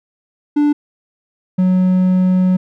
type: tone pair in turn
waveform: triangle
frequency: 293.7 / 184.33 Hz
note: D4 / F#3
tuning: 0 / -6 cents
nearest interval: minor sixth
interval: 806 cents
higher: first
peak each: -8 dBFS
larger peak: neither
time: 0.56-0.73 / 1.58-2.57 s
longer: second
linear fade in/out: 10 ms
effects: none